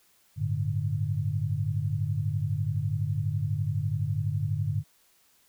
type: chord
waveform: sine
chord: G suspended second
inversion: none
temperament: equal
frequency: 98 / 110 / 146.83 Hz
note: G2 / A2 / D3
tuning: 0 / 0 / 0 cents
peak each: -30 dBFS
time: 0.36-4.84 s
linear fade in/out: 50 ms
effects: white hiss -64 dBFS RMS until 5.48 s